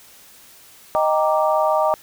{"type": "chord", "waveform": "sine", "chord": "Eb major seventh", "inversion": "none", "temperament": "equal", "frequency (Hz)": [622.3, 784, 932.3, 1174.7], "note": ["Eb5", "G5", "Bb5", "D6"], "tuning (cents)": [0, 0, 0, 0], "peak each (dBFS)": [-18, -22, -22, -23], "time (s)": [0.95, 1.94], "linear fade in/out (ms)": 0, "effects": ["white hiss -47 dBFS RMS until 2.02 s"]}